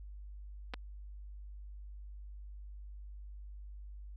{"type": "clicks", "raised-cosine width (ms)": 0.3, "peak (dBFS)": -24, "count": 2, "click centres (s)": [0.737, 0.741], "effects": ["added 50 Hz sine -45 dBFS peak until 4.16 s"]}